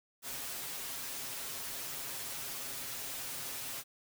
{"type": "noise with comb filter", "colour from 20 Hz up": "white", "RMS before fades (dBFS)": -41, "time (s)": [0.22, 3.84], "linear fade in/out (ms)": 50, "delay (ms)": 7.4, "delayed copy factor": 0.8, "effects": []}